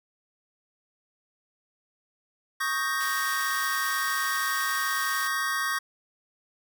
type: chord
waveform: square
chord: Eb dominant seventh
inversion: third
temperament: equal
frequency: 1108.7 / 1244.5 / 1568 / 1864.7 Hz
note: Db6 / Eb6 / G6 / Bb6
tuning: 0 / 0 / 0 / 0 cents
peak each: -32 / -35 / -32 / -31 dBFS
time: 2.6-5.79 s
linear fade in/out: 10 ms
type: high-pass noise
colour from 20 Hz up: white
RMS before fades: -38 dBFS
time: 3-5.28 s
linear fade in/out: 10 ms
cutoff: 900 Hz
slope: 12 dB/octave
effects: none